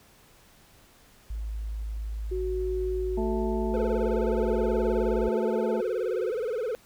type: tone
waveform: sine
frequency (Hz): 53.7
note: A1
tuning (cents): -41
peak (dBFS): -30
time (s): 1.3-5.29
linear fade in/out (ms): 5
type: tone with tremolo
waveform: sine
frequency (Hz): 370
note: F#4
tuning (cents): 0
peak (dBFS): -27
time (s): 2.31-6.31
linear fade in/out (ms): 10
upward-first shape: triangle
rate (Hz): 0.48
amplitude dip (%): 35
type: harmonic tone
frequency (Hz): 220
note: A3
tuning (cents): 0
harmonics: 1 / 2 / 3 / 4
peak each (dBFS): -30 / -36 / -37 / -37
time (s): 3.17-5.81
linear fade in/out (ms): 10
type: tone with vibrato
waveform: triangle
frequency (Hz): 466.2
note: A#4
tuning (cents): 0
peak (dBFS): -25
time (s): 3.74-6.75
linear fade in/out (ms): 0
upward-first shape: sine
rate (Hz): 19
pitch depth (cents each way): 180
effects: pink hiss -57 dBFS RMS until 6.85 s